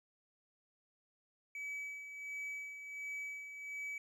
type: tone with tremolo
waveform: triangle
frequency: 2286 Hz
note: D7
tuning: 47 cents flat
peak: -38 dBFS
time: 1.55-3.98 s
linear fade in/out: 2 ms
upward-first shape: sine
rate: 1.4 Hz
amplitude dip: 55%
effects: none